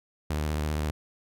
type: tone with vibrato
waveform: sawtooth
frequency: 75.9 Hz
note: D#2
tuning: 42 cents flat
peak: -23 dBFS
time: 0.3-0.91 s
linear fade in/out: 5 ms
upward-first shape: sine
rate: 15 Hz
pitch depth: 57 cents each way
effects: none